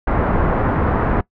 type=low-pass noise; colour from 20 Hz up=pink; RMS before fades=-17 dBFS; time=0.07-1.21 s; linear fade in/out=5 ms; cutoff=1500 Hz; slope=24 dB/octave; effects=noise-tail reverb RT60 0.1 s tail -21 dB re dry